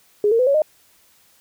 sine tone with pitch steps, 415.3 / 458.2 / 505.4 / 557.6 / 615.1 Hz, G#4 / A#4 / B4 / C#5 / D#5, 0 / -30 / +40 / +10 / -20 cents, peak -13 dBFS, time 0.24-0.62 s, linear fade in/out 2 ms, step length 76 ms, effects white hiss -56 dBFS RMS until 1.4 s

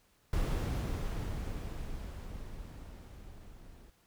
brown noise with level ramp, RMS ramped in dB -30 to -54 dBFS, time 0.33-3.9 s, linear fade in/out 2 ms, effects pink hiss -69 dBFS RMS until 4.06 s

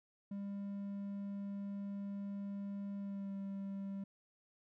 triangle tone with pitch glide, 199.9 to 196.47 Hz, G3 to G3, +34 to +4 cents, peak -38 dBFS, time 0.31-4.04 s, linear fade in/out 5 ms, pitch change -30 cents, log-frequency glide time 2.98-3.33 s, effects none

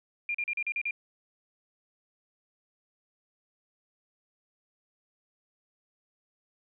sine tone bursts, 2400 Hz, D7, 37 cents sharp, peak -28 dBFS, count 7, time 0.29-0.909 s, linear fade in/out 2 ms, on 55 ms, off 39 ms, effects none

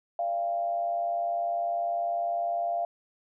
sine tone with frequency modulation, 690 Hz, F5, 21 cents flat, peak -26 dBFS, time 0.19-2.85 s, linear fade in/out 2 ms, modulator 100 Hz, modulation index 0.52, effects none

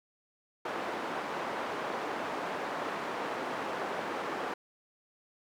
white band-pass noise, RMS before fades -36 dBFS, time 0.65-4.54 s, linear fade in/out 5 ms, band 280 to 1100 Hz, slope 12 dB/octave, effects none

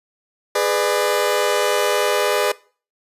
sawtooth chord, G# diminished, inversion none, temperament just, 415.3 / 498.4 / 598 Hz, G#4 / B4 / D5, 0 / +16 / +31 cents, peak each -17 dBFS, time 0.55-2.52 s, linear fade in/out 5 ms, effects noise-tail reverb RT60 0.4 s tail -21 dB re dry + resampled to 32000 Hz

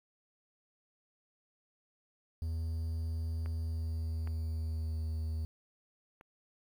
triangle tone with pitch glide, 81.4 to 79.54 Hz, E2 to D#2, -21 to +39 cents, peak -31 dBFS, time 2.42-5.45 s, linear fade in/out 0 ms, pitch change -40 cents, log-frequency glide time 3.58-5.06 s
clicks, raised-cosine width 0.5 ms, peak -34 / -33 / -39 dBFS, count 3, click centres 3.46 / 4.274 / 6.211 s
effects 10-bit

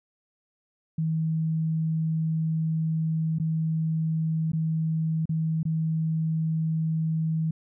sine tone with dropouts, 160 Hz, D#3, 49 cents sharp, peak -23 dBFS, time 0.98-7.51 s, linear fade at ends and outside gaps 5 ms, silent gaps 3.386-3.398 / 4.519-4.532 / 5.256-5.292 / 5.631-5.652 s, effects none

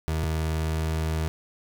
30% pulse tone pair in turn, 79.4 / 79.4 Hz, D#2 / D#2, +36 / +36 cents, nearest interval unison, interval 0 cents, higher neither, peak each -22 dBFS, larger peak neither, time 0.08-0.24 / 0.24-1.28 s, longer second, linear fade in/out 0 ms, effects none

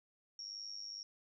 sine tone with amplitude modulation, 5550 Hz, F8, 12 cents flat, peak -40 dBFS, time 0.39-1.03 s, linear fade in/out 2 ms, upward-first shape sine, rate 102 Hz, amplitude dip 85%, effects none

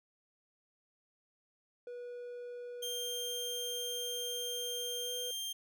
triangle tone with pitch glide, 486.6 to 493.1 Hz, B4 to B4, -26 to -3 cents, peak -40 dBFS, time 1.87-5.31 s, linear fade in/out 2 ms, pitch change +23 cents, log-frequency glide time 5.03-5.12 s
sawtooth tone, 3182 Hz, G7, 25 cents sharp, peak -34 dBFS, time 2.82-5.53 s, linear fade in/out 10 ms
effects none

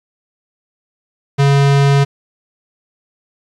square tone, 140 Hz, C#3, 18 cents sharp, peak -9 dBFS, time 1.38-2.05 s, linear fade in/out 20 ms, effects low-pass 6000 Hz 12 dB/octave + 8-bit

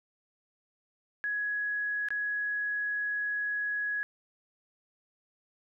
sine tone with dropouts, 1674 Hz, G#6, 13 cents sharp, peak -29 dBFS, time 1.24-4.03 s, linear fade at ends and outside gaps 0 ms, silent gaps 2.086-2.105 s, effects none

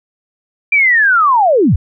sine linear sweep, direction down, 2382 to 54.6 Hz, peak -7 dBFS, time 0.72-1.76 s, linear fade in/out 5 ms, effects none

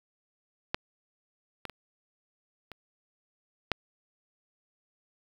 clicks, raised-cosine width 0.3 ms, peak -11 / -20 / -26 / -26 / -9 dBFS, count 5, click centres 0.745 / 1.653 / 1.697 / 2.717 / 3.717 s, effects 7-bit

